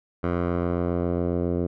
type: tone with low-pass filter sweep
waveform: 10% pulse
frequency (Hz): 87.31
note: F2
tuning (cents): 0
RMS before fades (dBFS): -25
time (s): 0.23-1.67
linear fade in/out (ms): 10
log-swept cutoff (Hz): 1400 to 470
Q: 1.1
effects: none